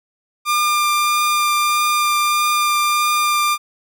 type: tone with vibrato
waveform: sawtooth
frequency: 1198 Hz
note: D6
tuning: 34 cents sharp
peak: -11 dBFS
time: 0.45-3.58 s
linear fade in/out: 50 ms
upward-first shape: triangle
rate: 1.6 Hz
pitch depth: 10 cents each way
effects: none